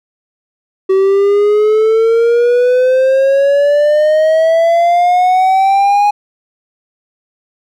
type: exponential sweep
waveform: triangle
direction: up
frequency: 380 to 830.6 Hz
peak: -5 dBFS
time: 0.89-6.11 s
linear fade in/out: 10 ms
effects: none